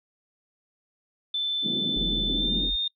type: tone with pitch glide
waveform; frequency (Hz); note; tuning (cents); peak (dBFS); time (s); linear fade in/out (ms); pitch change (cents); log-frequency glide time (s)
sine; 3527 to 3651; A7 to A#7; +3 to -37; -24; 1.34-2.88; 5; +60; 2.33-2.64
type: band-pass noise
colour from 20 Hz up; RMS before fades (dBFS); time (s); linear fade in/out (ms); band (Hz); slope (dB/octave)
white; -32; 1.62-2.71; 50; 170 to 300; 24
type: tone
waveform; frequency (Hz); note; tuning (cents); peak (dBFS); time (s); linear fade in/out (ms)
sine; 45.04; F#1; -46; -30; 1.96-2.76; 10
effects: noise-tail reverb RT60 0.1 s tail -20 dB re dry